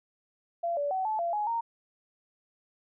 sine tone with pitch steps, 683 / 576 / 756 / 867 / 684 / 838 / 925 Hz, F5 / D5 / F#5 / A5 / F5 / G#5 / A#5, -39 / -34 / +37 / -26 / -36 / +15 / -14 cents, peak -27 dBFS, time 0.63-1.61 s, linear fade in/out 10 ms, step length 140 ms, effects none

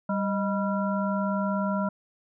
harmonic tone with a mistuned harmonic, 196 Hz, G3, in tune, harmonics 1 / 3 / 5 / 7, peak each -26 / -31 / -33 / -34 dBFS, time 0.09-1.89 s, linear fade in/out 5 ms, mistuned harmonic 3, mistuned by +95 cents, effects none

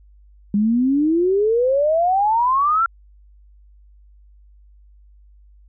sine exponential sweep, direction up, 199.6 to 1385 Hz, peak -14 dBFS, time 0.54-2.86 s, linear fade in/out 2 ms, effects added 50 Hz sine -46 dBFS peak until 5.68 s

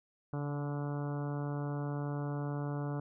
harmonic tone with a mistuned harmonic, 144.9 Hz, D3, 23 cents flat, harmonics 1 / 2 / 3 / 4 / 5 / 6 / 7 / 8 / 9 / 10, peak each -35 / -41 / -45 / -47 / -49 / -51 / -52 / -53 / -54 / -55 dBFS, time 0.33-3 s, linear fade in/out 2 ms, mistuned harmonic 1, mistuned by -21 cents, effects none

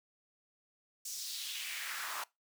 pink noise with high-pass filter sweep, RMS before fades -41 dBFS, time 1.05-2.24 s, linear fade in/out 5 ms, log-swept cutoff 6500 to 970 Hz, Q 2.3, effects noise-tail reverb RT60 0.2 s tail -22 dB re dry

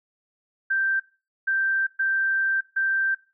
sine tone bursts at uneven times, 1568 Hz, G6, in tune, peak -20 dBFS, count 4, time 0.7-1 / 1.47-1.87 / 1.99-2.61 / 2.76-3.15 s, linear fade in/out 10 ms, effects noise-tail reverb RT60 0.3 s tail -17 dB re dry

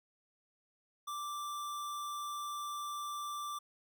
square tone, 1174.7 Hz, D6, in tune, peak -39 dBFS, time 1.07-3.59 s, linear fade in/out 10 ms, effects none

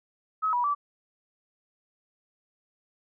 sine tone with pitch steps, 1280 / 973 / 1158 Hz, D#6 / B5 / D6, +49 / -26 / -25 cents, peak -23 dBFS, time 0.42-0.75 s, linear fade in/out 20 ms, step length 110 ms, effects none

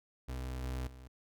35% pulse tone with level steps, 63.7 Hz, C2, 46 cents flat, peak -36 / -34 / -48 dBFS, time 0.28-1.08 s, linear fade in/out 10 ms, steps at 0.63 / 0.87 s, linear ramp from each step 5 ms, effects none

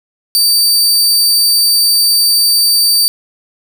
sawtooth tone, 4627 Hz, D8, 27 cents flat, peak -5 dBFS, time 0.35-3.08 s, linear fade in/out 0 ms, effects none

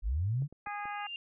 sine linear sweep, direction up, 41.92 to 151.2 Hz, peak -28 dBFS, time 0.02-0.48 s, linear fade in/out 50 ms
clicks, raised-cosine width 2 ms, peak -38 dBFS, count 4, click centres 0.422 / 0.526 / 0.671 / 0.855 s
harmonic tone, 411.5 Hz, G#4, 16 cents flat, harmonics 2 / 3 / 4 / 5 / 6, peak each -38 / -42 / -44 / -46 / -48 dBFS, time 0.66-1.07 s, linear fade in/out 5 ms
sine tone with exponential growth, 2794 Hz, F7, in tune, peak -35 dBFS, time 0.7-1.16 s, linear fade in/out 1 ms, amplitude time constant 100 ms
effects none

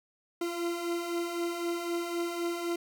40% pulse beating tone pair, 340 / 343.9 Hz, F4 / F4, -46 / -27 cents, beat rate 3.9 Hz, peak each -37 / -31 dBFS, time 0.41-2.76 s, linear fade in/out 5 ms, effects none

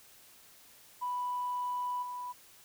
sine tone with level steps, 987.8 Hz, B5, in tune, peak -31 / -37 dBFS, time 1.01-2.33 s, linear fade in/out 20 ms, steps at 2.02 s, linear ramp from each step 10 ms, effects tanh soft clip ceiling -27 dBFS + white hiss -58 dBFS RMS until 2.64 s

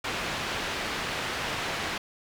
white low-pass noise, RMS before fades -32 dBFS, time 0.04-1.98 s, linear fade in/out 5 ms, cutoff 2800 Hz, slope 12 dB/octave, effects none

